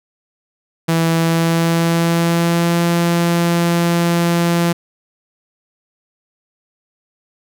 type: tone with pitch glide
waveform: sawtooth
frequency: 164.81 to 170.82 Hz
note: E3 to F3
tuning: 0 to -38 cents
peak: -9 dBFS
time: 0.88-4.73 s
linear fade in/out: 10 ms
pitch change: +62 cents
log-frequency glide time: 1.16-2.82 s
effects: none